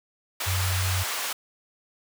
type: high-pass noise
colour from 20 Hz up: pink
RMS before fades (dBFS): -30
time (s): 0.4-1.33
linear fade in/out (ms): 5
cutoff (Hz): 920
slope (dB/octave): 12
type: tone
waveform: sine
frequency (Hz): 92.5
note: F#2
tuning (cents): 0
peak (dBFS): -24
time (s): 0.46-1.04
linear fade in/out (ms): 20
effects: none